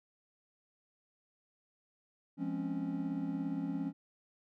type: chord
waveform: triangle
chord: Db major seventh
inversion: first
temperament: just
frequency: 173.24 / 207.9 / 259.9 / 277.2 Hz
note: F3 / Ab3 / C4 / Db4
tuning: -14 / +2 / -11 / 0 cents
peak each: -38 / -40 / -40 / -35 dBFS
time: 2.37-3.93 s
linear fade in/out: 50 ms
effects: none